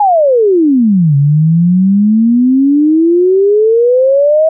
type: exponential two-way sweep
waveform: sine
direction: down then up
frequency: 852 to 138.59 to 646 Hz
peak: -5 dBFS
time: 0-4.49 s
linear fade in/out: 5 ms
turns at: 1.16 s
effects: none